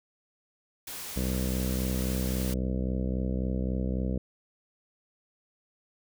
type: noise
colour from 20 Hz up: white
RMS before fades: -39 dBFS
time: 0.87-2.54 s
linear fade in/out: 5 ms
type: harmonic tone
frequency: 63.7 Hz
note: C2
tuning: 46 cents flat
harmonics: 1 / 2 / 3 / 4 / 5 / 6 / 7 / 8 / 9 / 10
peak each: -30 / -36 / -32 / -38 / -41 / -47 / -42 / -41 / -46 / -51 dBFS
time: 1.16-4.18 s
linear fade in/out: 5 ms
effects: none